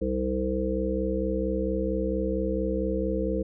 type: harmonic tone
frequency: 64.4 Hz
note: C2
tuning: 27 cents flat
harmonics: 1 / 3 / 5 / 7 / 8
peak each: -31 / -31 / -31 / -31 / -31 dBFS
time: 0.01-3.43 s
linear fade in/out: 10 ms
effects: none